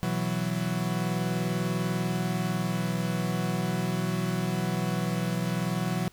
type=chord; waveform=40% pulse; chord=B suspended fourth; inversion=none; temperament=equal; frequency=123.47 / 164.81 / 185 Hz; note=B2 / E3 / F#3; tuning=0 / 0 / 0 cents; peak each=-32 / -30 / -29 dBFS; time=0.03-6.08 s; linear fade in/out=0 ms; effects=pink hiss -58 dBFS RMS until 6.12 s